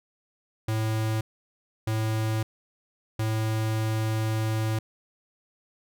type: tone bursts at uneven times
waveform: square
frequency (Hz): 110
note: A2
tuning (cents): 0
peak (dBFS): -25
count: 3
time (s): 0.68-1.21 / 1.87-2.43 / 3.19-4.79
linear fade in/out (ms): 5
effects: none